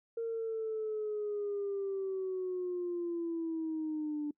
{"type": "linear sweep", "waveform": "sine", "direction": "down", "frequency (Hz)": [461.2, 293.7], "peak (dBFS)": -32, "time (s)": [0.17, 4.31], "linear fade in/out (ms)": 5, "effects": ["noise-tail reverb RT60 0.1 s tail -25 dB re dry", "tanh soft clip ceiling -29 dBFS"]}